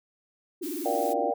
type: tone with vibrato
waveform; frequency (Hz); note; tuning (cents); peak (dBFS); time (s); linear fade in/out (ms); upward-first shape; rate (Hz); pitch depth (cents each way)
sine; 320; D#4; +49; -31; 0.61-1.31; 10; sine; 20; 250
type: noise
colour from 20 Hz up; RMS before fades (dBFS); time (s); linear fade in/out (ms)
blue; -40; 0.62-1.14; 20
type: chord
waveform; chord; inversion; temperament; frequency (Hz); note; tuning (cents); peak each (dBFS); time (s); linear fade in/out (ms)
sine; G minor seventh; first; just; 470.4 / 588 / 705.6 / 784; Bb4 / D5 / F5 / G5; +16 / +2 / +18 / 0; -30; 0.85-1.34; 10
effects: none